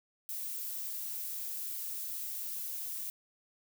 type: noise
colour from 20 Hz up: violet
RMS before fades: -39 dBFS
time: 0.29-3.1 s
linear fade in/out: 0 ms
effects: none